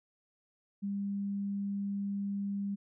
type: tone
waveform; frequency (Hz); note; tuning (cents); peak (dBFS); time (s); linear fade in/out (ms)
sine; 200; G3; +35; -32; 0.82-2.76; 20
effects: none